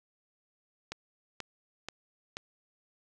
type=click train; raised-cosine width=0.2 ms; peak=-20 dBFS; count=4; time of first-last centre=0.92-2.369 s; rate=2.07 Hz; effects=none